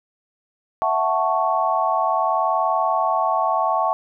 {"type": "chord", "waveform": "sine", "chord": "F# minor seventh", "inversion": "third", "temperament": "equal", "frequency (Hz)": [659.3, 740, 880, 1108.7], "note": ["E5", "F#5", "A5", "C#6"], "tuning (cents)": [0, 0, 0, 0], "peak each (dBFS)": [-23, -23, -23, -22], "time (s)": [0.82, 3.93], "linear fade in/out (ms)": 0, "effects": []}